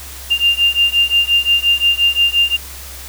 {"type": "beating tone pair", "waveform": "sine", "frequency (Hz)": [2794, 2799.7], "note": ["F7", "F7"], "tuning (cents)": [0, 4], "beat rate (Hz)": 5.7, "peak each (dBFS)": -14, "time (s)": [0.3, 2.57], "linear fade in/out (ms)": 20, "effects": ["added 67 Hz sine -34 dBFS peak until 3.08 s", "white hiss -33 dBFS RMS until 3.08 s"]}